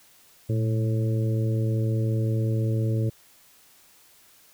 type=harmonic tone with a mistuned harmonic; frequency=110 Hz; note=A2; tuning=in tune; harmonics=1 / 2 / 3 / 4 / 5; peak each=-22 / -34 / -33 / -35 / -38 dBFS; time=0.49-3.1 s; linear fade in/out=10 ms; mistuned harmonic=1; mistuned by=+68 cents; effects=white hiss -56 dBFS RMS until 4.53 s